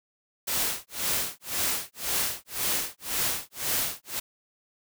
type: noise with tremolo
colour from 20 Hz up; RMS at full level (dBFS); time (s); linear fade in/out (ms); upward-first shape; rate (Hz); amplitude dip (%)
white; -26; 0.47-4.2; 10; sine; 1.9; 100
effects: none